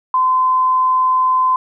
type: tone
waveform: sine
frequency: 1027 Hz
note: C6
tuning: 33 cents flat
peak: -11 dBFS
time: 0.14-1.56 s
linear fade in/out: 2 ms
effects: none